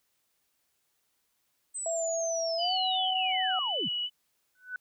sine linear sweep, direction down, 8220 to 99.5 Hz, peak -33 dBFS, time 1.74-3.89 s, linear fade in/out 20 ms
sine tone with pitch glide, 660 to 749.4 Hz, E5 to F#5, +2 to +22 cents, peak -29 dBFS, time 1.86-3.59 s, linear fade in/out 2 ms, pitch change +220 cents, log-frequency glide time 2.56-2.73 s
sine tone with vibrato, 2960 Hz, F#7, in tune, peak -29 dBFS, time 2.58-4.1 s, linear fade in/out 50 ms, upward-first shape square, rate 2.7 Hz, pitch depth 17 cents each way
sine tone with exponential growth, 1496 Hz, F#6, 19 cents sharp, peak -30 dBFS, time 4.55-4.76 s, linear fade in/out 2 ms, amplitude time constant 45 ms
effects white hiss -75 dBFS RMS until 4.8 s

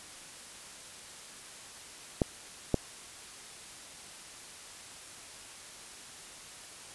clicks, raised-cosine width 2 ms, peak -11 dBFS, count 2, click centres 2.218 / 2.743 s, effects white hiss -48 dBFS RMS until 6.94 s + resampled to 24000 Hz

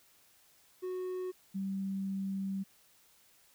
triangle / sine tone pair in turn, 367.7 / 194 Hz, F#4 / G3, -11 / -18 cents, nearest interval major seventh, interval 1107 cents, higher first, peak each -33 / -33 dBFS, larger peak neither, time 0.82-1.32 / 1.54-2.64 s, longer second, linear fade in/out 20 ms, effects white hiss -65 dBFS RMS until 3.54 s

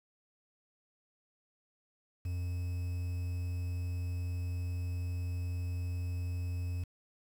triangle tone with quantisation, 88.8 Hz, F2, 29 cents sharp, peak -31 dBFS, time 2.25-6.84 s, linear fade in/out 5 ms, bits 9, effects none

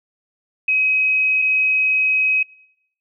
sine tone pair in turn, 2537 / 2537 Hz, D#7 / D#7, +33 / +33 cents, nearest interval unison, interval 0 cents, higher neither, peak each -14 dBFS, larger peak neither, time 0.68-1.42 / 1.42-2.43 s, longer second, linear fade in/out 5 ms, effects noise-tail reverb RT60 0.9 s tail -25 dB re dry

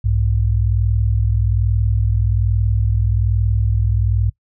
sine tone pair together, 61.9 / 103.09 Hz, B1 / G#2, +5 / -12 cents, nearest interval major sixth, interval 883 cents, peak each -17 / -16 dBFS, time 0.04-4.3 s, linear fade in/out 10 ms, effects noise-tail reverb RT60 0.1 s tail -21 dB re dry

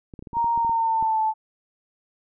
clicks, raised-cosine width 3 ms, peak -26 dBFS, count 11, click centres 0.138 / 0.192 / 0.225 / 0.272 / 0.332 / 0.369 / 0.444 / 0.576 / 0.648 / 0.695 / 1.026 s
sine tone with pitch glide, 932.3 to 874.9 Hz, A#5 to A5, 0 to -10 cents, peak -19 dBFS, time 0.33-1.34 s, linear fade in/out 50 ms, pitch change -110 cents, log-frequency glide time 0.55-1.21 s
effects none

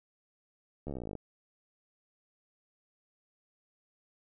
slowing click train, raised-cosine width 2 ms, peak -26 dBFS, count 18, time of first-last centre 0.87-1.153 s, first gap 13 ms, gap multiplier 1.03, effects none

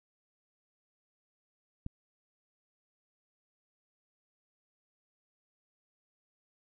click, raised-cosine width 5 ms, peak -25 dBFS, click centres 1.864 s, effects none

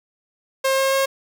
sawtooth tone with pitch steps, 534 / 537.4 / 540.8 Hz, C5 / C5 / C#5, +35 / +46 / -43 cents, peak -13 dBFS, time 0.64-1.06 s, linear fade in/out 10 ms, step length 140 ms, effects none

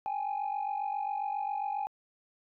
sine tone pair together, 797 / 844.4 Hz, G5 / G#5, +28 / +29 cents, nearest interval minor second, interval 101 cents, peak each -32 / -32 dBFS, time 0.06-1.87 s, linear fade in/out 0 ms, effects tanh soft clip ceiling -27 dBFS

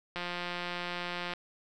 click train, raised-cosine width 0.3 ms, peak -20 dBFS, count 208, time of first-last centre 0.16-1.336 s, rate 176 Hz, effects none

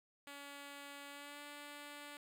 5% pulse tone with pitch glide, 283.6 to 290.9 Hz, C#4 to D4, +40 to -16 cents, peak -38 dBFS, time 0.27-2.17 s, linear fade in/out 2 ms, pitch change +44 cents, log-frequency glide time 1.09-1.41 s, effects none

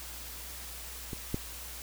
clicks, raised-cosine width 3 ms, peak -24 / -17 dBFS, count 2, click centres 1.132 / 1.344 s, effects added 60 Hz sine -47 dBFS peak until 1.82 s + white hiss -44 dBFS RMS until 1.82 s

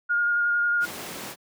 sine tone with vibrato, 1422 Hz, F6, 31 cents sharp, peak -20 dBFS, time 0.09-0.86 s, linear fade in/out 20 ms, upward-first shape square, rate 11 Hz, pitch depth 9 cents each way
pink noise, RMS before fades -35 dBFS, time 0.8-1.36 s, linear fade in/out 50 ms
effects high-pass 200 Hz 12 dB/octave

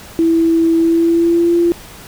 sine tone with pitch glide, 329.6 to 342.8 Hz, E4 to F4, 0 to -32 cents, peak -9 dBFS, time 0.19-1.72 s, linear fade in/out 0 ms, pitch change +68 cents, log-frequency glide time 0.78-1.55 s, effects pink hiss -36 dBFS RMS until 2.07 s

